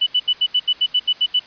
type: tone bursts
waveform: sine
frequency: 2976 Hz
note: F#7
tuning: 9 cents sharp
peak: -13 dBFS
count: 11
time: 0.01-1.396 s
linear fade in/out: 10 ms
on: 56 ms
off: 77 ms
effects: white hiss -43 dBFS RMS until 1.46 s + resampled to 11025 Hz